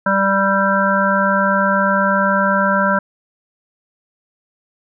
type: harmonic tone with a mistuned harmonic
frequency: 196 Hz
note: G3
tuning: in tune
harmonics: 1 / 3 / 5 / 7 / 8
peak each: -19 / -19 / -19 / -19 / -19 dBFS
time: 0.06-2.99 s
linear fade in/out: 5 ms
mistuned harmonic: 7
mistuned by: -19 cents
effects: none